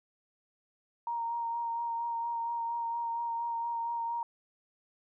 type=tone with vibrato; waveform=sine; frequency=932.3 Hz; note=A#5; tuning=in tune; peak=-31 dBFS; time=1.07-4.23 s; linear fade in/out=2 ms; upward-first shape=sine; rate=4.3 Hz; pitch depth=17 cents each way; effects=none